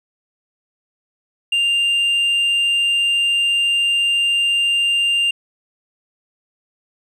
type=tone with tanh clipping; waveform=sine; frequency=2794 Hz; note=F7; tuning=in tune; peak=-15 dBFS; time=1.52-5.31 s; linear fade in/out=5 ms; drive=3 dB; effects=none